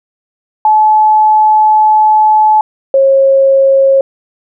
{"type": "tone pair in turn", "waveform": "sine", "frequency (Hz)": [860, 541.8], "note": ["A5", "C#5"], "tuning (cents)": [-40, -40], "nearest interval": "minor sixth", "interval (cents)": 800, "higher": "first", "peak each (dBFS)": -4, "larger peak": "neither", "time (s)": [[0.65, 2.61], [2.94, 4.01]], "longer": "first", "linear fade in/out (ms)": 2, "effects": []}